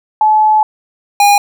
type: tone pair in turn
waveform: sine / square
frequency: 860 / 815.4 Hz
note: A5 / G#5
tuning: -40 / -32 cents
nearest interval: minor second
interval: 92 cents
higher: first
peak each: -6 dBFS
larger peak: neither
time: 0.21-0.63 / 1.2-1.38 s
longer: first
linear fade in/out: 2 ms
effects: none